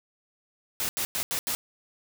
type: noise bursts at uneven times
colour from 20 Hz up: white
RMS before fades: -29 dBFS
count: 5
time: 0.8-0.89 / 0.97-1.05 / 1.15-1.23 / 1.31-1.39 / 1.47-1.55 s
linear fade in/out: 0 ms
effects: none